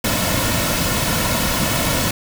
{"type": "noise with comb filter", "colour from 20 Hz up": "pink", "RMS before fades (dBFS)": -19, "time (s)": [0.04, 2.11], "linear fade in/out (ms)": 5, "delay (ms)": 2.5, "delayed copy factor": -0.55, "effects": []}